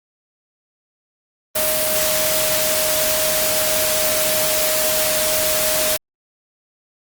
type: tone in noise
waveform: sine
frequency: 622.3 Hz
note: D#5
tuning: in tune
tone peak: -22 dBFS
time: 1.55-5.97 s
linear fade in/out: 10 ms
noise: white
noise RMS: -19 dBFS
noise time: 1.55-5.97 s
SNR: -6 dB
effects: Opus 32 kbps